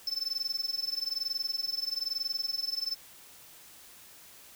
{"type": "tone with amplitude modulation", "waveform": "triangle", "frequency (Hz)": 5274, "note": "E8", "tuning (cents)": 0, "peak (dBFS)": -26, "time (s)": [0.07, 2.95], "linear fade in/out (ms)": 2, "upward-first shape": "sine", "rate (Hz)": 21.1, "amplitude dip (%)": 90, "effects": ["white hiss -53 dBFS RMS until 4.55 s"]}